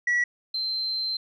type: tone pair in turn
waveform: sine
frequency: 1937 / 4115 Hz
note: B6 / C8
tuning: -34 / -30 cents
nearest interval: octave + minor second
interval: 1304 cents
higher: second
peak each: -18 / -25 dBFS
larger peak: first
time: 0.07-0.24 / 0.54-1.17 s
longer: second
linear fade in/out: 5 ms
effects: tanh soft clip ceiling -19 dBFS